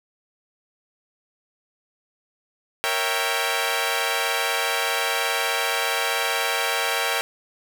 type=chord; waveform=10% pulse; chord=A# diminished seventh; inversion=none; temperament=equal; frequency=466.2 / 554.4 / 659.3 / 784 Hz; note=A#4 / C#5 / E5 / G5; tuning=0 / 0 / 0 / 0 cents; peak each=-19 / -20 / -20 / -18 dBFS; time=2.84-7.21 s; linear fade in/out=0 ms; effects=8-bit